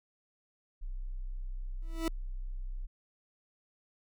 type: tone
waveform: sine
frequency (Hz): 31.76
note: B0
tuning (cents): +49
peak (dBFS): -35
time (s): 0.81-2.87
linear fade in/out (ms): 20
type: tone with exponential growth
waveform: 40% pulse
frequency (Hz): 327.1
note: E4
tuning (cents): -13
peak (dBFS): -27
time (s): 1.82-2.08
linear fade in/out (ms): 1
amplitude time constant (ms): 56
effects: none

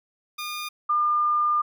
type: tone pair in turn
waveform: 15% pulse / sine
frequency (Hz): 1214 / 1204.2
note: D#6 / D6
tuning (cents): -43 / +43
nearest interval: unison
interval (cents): 14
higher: first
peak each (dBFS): -24 / -19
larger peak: second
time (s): 0.38-0.69 / 0.89-1.62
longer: second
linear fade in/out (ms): 10
effects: none

